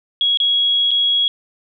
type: tone with dropouts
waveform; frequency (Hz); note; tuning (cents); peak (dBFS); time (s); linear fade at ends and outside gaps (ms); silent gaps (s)
sine; 3322; G#7; 0; -13; 0.21-1.28; 1; 0.373-0.401 / 0.908-0.914
effects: none